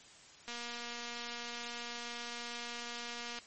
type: click train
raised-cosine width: 0.2 ms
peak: -26 dBFS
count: 693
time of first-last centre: 0.48-3.388 s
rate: 238 Hz
effects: white hiss -57 dBFS RMS until 3.46 s + MP3 32 kbps